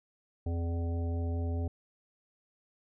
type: harmonic tone with a mistuned harmonic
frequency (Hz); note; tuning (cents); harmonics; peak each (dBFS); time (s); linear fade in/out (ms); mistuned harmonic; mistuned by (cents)
84; E2; +33; 1 / 3 / 5 / 7 / 9; -30 / -40 / -44 / -47 / -49; 0.46-1.68; 5; 3; +32
effects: none